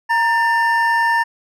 triangle tone pair together, 932.3 / 1787.6 Hz, A#5 / A6, 0 / +27 cents, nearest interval major seventh, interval 1127 cents, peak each -14 / -15 dBFS, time 0.09-1.24 s, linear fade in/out 20 ms, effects none

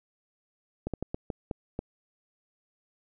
slowing click train, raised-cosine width 2 ms, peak -18 dBFS, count 7, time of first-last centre 0.87-1.791 s, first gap 67 ms, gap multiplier 1.33, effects none

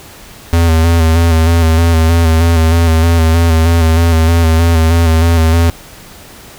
square tone with vibrato, 82.41 Hz, E2, in tune, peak -7 dBFS, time 0.53-5.7 s, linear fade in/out 0 ms, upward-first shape square, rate 3.2 Hz, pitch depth 34 cents each way, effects pink hiss -35 dBFS RMS until 6.58 s

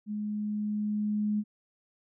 sine tone with level ramp, 210 Hz, G#3, 19 cents sharp, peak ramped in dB -31 to -25 dBFS, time 0.06-1.44 s, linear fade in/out 50 ms, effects none

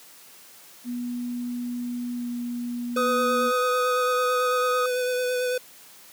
sine tone with pitch glide, 243.2 to 241.1 Hz, B3 to B3, -26 to -41 cents, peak -27 dBFS, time 0.84-3.52 s, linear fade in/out 50 ms, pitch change -15 cents, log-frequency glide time 2.14-2.26 s
square tone with vibrato, 499.6 Hz, B4, 20 cents sharp, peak -24 dBFS, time 2.96-5.58 s, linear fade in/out 5 ms, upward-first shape sine, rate 9 Hz, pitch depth 17 cents each way
triangle tone, 1254 Hz, D#6, 13 cents sharp, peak -22 dBFS, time 2.97-4.86 s, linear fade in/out 2 ms
effects white hiss -49 dBFS RMS until 6.12 s + high-pass 150 Hz 12 dB/octave

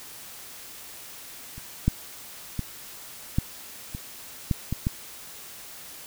clicks, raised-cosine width 5 ms, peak -28 / -7 / -15 / -9 / -21 / -10 / -14 / -11 dBFS, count 8, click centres 1.58 / 1.88 / 2.593 / 3.385 / 3.949 / 4.512 / 4.726 / 4.869 s, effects white hiss -43 dBFS RMS until 6.06 s

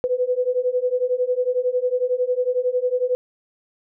sine beating tone pair, 493.9 / 504.9 Hz, B4 / B4, 0 / +38 cents, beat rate 11 Hz, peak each -22 / -21 dBFS, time 0.04-3.15 s, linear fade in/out 0 ms, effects none

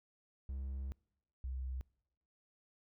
triangle / sine tone pair in turn, 67 / 64.54 Hz, C2 / C2, +42 / -23 cents, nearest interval minor second, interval 65 cents, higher first, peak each -37 / -38 dBFS, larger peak first, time 0.49-0.92 / 1.44-1.81 s, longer first, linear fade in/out 0 ms, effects noise-tail reverb RT60 0.8 s tail -25 dB re dry

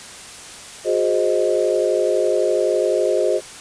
sine chord, Ab dominant seventh, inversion third, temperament equal with one note detuned, 363.4 / 415.3 / 523.3 / 622.3 Hz, Gb4 / Ab4 / C5 / Eb5, -31 / 0 / 0 / 0 cents, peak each -21 dBFS, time 0.84-3.41 s, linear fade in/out 50 ms, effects white hiss -37 dBFS RMS until 3.6 s + resampled to 22050 Hz

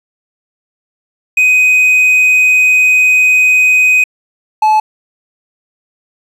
triangle tone pair in turn, 2506 / 862.3 Hz, D#7 / A5, +12 / -35 cents, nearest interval octave + tritone, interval 1847 cents, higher first, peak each -4 dBFS, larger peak neither, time 1.37-4.04 / 4.62-4.8 s, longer first, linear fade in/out 5 ms, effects resampled to 32000 Hz + 7-bit

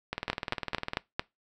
two click trains, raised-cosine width 0.3 ms, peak -11 / -15 dBFS, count 5 / 17, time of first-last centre 0.3-1.195 / 0.13-0.934 s, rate 4.47 / 19.9 Hz, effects noise-tail reverb RT60 0.2 s tail -22 dB re dry

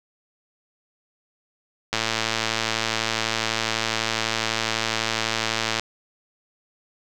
click train, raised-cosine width 0.2 ms, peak -5 dBFS, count 434, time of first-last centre 1.93-5.796 s, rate 112 Hz, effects none

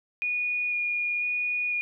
sine tone with vibrato, 2446 Hz, D#7, 30 cents flat, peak -25 dBFS, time 0.22-1.81 s, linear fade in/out 0 ms, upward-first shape square, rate 1 Hz, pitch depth 8 cents each way, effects none

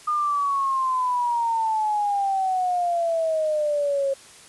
sine exponential sweep, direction down, 1222 to 542 Hz, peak -20 dBFS, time 0.07-4.14 s, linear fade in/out 10 ms, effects white hiss -47 dBFS RMS until 4.48 s + resampled to 24000 Hz

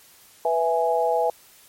sine chord, E major, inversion second, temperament equal, 493.9 / 659.3 / 830.6 Hz, B4 / E5 / G#5, 0 / 0 / 0 cents, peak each -23 dBFS, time 0.45-1.3 s, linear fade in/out 2 ms, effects white hiss -52 dBFS RMS until 1.68 s + MP3 64 kbps

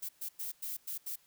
violet noise bursts at uneven times, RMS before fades -39 dBFS, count 6, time 0.02-0.09 / 0.21-0.29 / 0.39-0.52 / 0.62-0.77 / 0.87-0.98 / 1.06-1.16 s, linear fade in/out 10 ms, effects white hiss -67 dBFS RMS until 1.26 s

